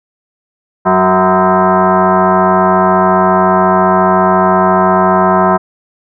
sine tone with frequency modulation, 186.7 Hz, F#3, 16 cents sharp, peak -6 dBFS, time 0.85-5.58 s, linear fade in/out 20 ms, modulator 279 Hz, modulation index 4, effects none

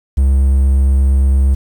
triangle tone with vibrato, 67.5 Hz, C#2, 45 cents flat, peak -6 dBFS, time 0.17-1.55 s, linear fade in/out 10 ms, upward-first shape triangle, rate 8.6 Hz, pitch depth 9 cents each way, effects 7-bit

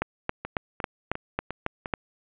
two click trains, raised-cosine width 0.5 ms, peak -10 / -17 dBFS, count 8 / 5, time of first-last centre 0.02-1.938 / 0.45-1.858 s, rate 3.65 / 2.84 Hz, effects resampled to 8000 Hz + 7-bit

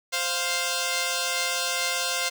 5% pulse tone pair together, 523.3 / 698.5 Hz, C5 / F5, 0 / 0 cents, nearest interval perfect fourth, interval 500 cents, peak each -16 dBFS, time 0.12-2.3 s, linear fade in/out 20 ms, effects none

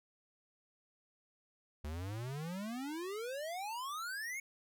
square exponential sweep, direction up, 71.7 to 2235 Hz, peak -40 dBFS, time 1.84-4.4 s, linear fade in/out 5 ms, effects none

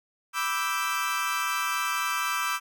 30% pulse chord, E minor seventh, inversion second, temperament equal, 987.8 / 1174.7 / 1318.5 / 1568 Hz, B5 / D6 / E6 / G6, 0 / 0 / 0 / 0 cents, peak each -32 / -28 / -28 / -30 dBFS, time 0.33-2.6 s, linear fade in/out 50 ms, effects none

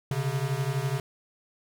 square beating tone pair, 130 / 142 Hz, C3 / C#3, -11 / +42 cents, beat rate 12 Hz, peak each -30 dBFS, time 0.11-1 s, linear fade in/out 2 ms, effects none

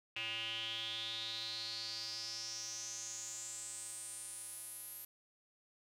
square tone with band-pass filter sweep, 112.7 Hz, A2, 42 cents sharp, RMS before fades -44 dBFS, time 0.16-5.05 s, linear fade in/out 5 ms, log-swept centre 2700 to 12000 Hz, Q 7.6, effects none

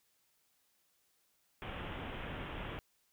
pink low-pass noise, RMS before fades -43 dBFS, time 1.62-2.79 s, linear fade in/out 0 ms, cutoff 3400 Hz, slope 96 dB/octave, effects white hiss -75 dBFS RMS until 3.12 s

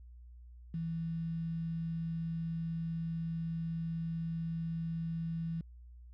sine tone with quantisation, 164.81 Hz, E3, in tune, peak -34 dBFS, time 0.74-5.61 s, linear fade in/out 2 ms, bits 9, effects added 60 Hz sine -50 dBFS peak until 6.13 s + low-pass 2000 Hz 12 dB/octave

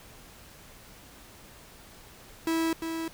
45% pulse tone with echo, 326.6 Hz, E4, 16 cents flat, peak -25 dBFS, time 2.47-2.73 s, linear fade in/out 2 ms, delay 350 ms, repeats 1, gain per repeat -6 dB, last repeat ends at 3.08 s, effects pink hiss -51 dBFS RMS until 3.13 s

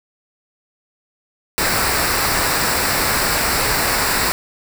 pink noise with comb filter, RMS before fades -18 dBFS, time 1.58-4.32 s, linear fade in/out 0 ms, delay 0.31 ms, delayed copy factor -0.6, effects none

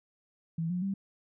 sine tone with pitch steps, 164.3 / 179.17 / 195.39 Hz, E3 / F3 / G3, -5 / +45 / -5 cents, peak -29 dBFS, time 0.58-0.94 s, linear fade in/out 5 ms, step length 120 ms, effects none

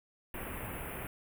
pink band-stop noise, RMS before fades -41 dBFS, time 0.34-1.07 s, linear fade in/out 2 ms, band 2800 to 9800 Hz, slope 48 dB/octave, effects none

